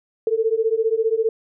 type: beating tone pair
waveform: sine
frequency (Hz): 440 / 455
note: A4 / A#4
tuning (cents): 0 / -42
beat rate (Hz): 15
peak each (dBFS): -20 / -20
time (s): 0.27-1.29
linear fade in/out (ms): 2
effects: none